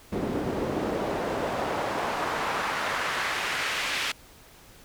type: noise with band-pass filter sweep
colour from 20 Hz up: pink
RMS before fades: -29 dBFS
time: 0.12-4.12 s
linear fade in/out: 5 ms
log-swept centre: 280 to 2700 Hz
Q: 1.1
effects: pink hiss -52 dBFS RMS until 4.84 s